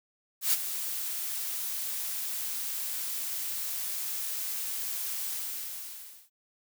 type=noise with ADSR envelope; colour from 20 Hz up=blue; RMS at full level=-23 dBFS; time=0.41-6.3 s; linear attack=120 ms; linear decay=27 ms; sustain=-11 dB; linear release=1000 ms; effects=none